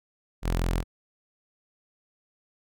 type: tone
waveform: sawtooth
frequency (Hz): 43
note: F1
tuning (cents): -26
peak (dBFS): -20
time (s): 0.42-0.84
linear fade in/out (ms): 50
effects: none